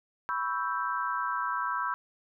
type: chord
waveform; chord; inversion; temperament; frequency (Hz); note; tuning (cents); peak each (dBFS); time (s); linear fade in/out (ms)
sine; C# half-diminished seventh; third; equal; 987.8 / 1108.7 / 1318.5 / 1568; B5 / C#6 / E6 / G6; 0 / 0 / 0 / 0; -33 / -35 / -33 / -35; 0.29-1.94; 0
effects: none